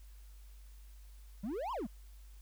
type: exponential two-way sweep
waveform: triangle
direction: up then down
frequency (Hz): 183.8 to 1108.7 to 183.8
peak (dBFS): -34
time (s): 1.43-1.87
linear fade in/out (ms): 10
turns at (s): 1.72
effects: added 50 Hz sine -51 dBFS peak until 2.41 s + white hiss -67 dBFS RMS until 2.41 s